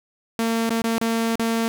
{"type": "tone with dropouts", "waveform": "sawtooth", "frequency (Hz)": 227.8, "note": "A#3", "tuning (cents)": -40, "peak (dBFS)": -16, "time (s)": [0.39, 1.68], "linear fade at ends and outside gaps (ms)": 0, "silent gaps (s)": [[0.694, 0.705], [0.818, 0.841], [0.981, 1.013], [1.356, 1.395]], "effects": []}